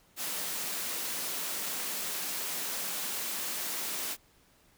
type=high-pass noise; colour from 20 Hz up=white; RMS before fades=-35 dBFS; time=0.16-4.17 s; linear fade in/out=50 ms; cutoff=160 Hz; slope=48 dB/octave; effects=pink hiss -64 dBFS RMS until 4.77 s